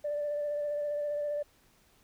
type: tone with vibrato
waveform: sine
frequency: 587.3 Hz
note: D5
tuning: in tune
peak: -29 dBFS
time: 0.04-1.43 s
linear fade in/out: 10 ms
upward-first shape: sine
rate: 15 Hz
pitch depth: 19 cents each way
effects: tanh soft clip ceiling -26 dBFS + pink hiss -65 dBFS RMS until 2.03 s